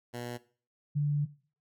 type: tone pair in turn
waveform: 10% pulse / sine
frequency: 120.8 / 146.04 Hz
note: B2 / D3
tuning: -38 / -9 cents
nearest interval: minor third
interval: 329 cents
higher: second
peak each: -29 / -25 dBFS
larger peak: second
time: 0.13-0.38 / 0.95-1.26 s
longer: second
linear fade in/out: 20 ms
effects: noise-tail reverb RT60 0.4 s tail -17 dB re dry